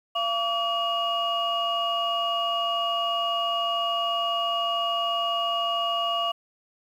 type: tone cluster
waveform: sine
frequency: 684 / 1145 / 2869 Hz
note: F5 / D6 / F7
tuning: -36 / -44 / +46 cents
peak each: -27 dBFS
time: 0.15-6.32 s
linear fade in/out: 10 ms
effects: tanh soft clip ceiling -16 dBFS + 9-bit